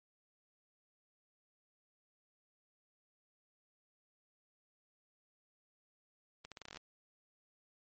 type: accelerating click train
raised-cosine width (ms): 0.2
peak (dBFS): -30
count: 11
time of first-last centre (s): 6.45-6.771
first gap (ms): 67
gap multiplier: 0.82
effects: MP3 32 kbps